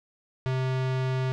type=tone with low-pass filter; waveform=square; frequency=130.1 Hz; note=C3; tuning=9 cents flat; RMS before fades=-27 dBFS; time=0.46-1.32 s; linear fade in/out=0 ms; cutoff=3800 Hz; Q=0.78; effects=none